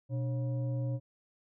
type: tone with frequency modulation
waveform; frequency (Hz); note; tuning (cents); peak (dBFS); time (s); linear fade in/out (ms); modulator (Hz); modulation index
sine; 123.8; B2; +5; -30; 0.09-1; 50; 420; 0.46
effects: none